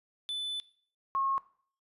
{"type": "tone pair in turn", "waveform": ["triangle", "sine"], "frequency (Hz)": [3500, 1084.7], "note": ["A7", "C#6"], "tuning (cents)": [-10, -38], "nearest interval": "octave + minor sixth", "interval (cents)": 2028, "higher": "first", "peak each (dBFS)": [-31, -27], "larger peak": "second", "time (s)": [[0.29, 0.6], [1.15, 1.38]], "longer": "first", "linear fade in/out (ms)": 0, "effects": ["noise-tail reverb RT60 0.5 s tail -18 dB re dry", "resampled to 32000 Hz"]}